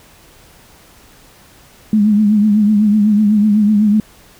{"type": "tone with vibrato", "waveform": "sine", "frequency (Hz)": 210, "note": "G#3", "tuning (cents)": 19, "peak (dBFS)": -8, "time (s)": [1.93, 4], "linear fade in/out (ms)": 2, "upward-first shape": "triangle", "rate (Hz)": 8, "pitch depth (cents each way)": 73, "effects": ["pink hiss -45 dBFS RMS until 4.39 s"]}